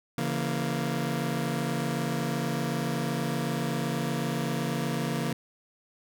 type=chord; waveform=sawtooth; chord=A# diminished; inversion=first; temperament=just; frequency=139.85 / 167.82 / 233.1 Hz; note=C#3 / E3 / A#3; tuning=+16 / +31 / 0 cents; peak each=-28 dBFS; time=0.18-5.33 s; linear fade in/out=2 ms; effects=none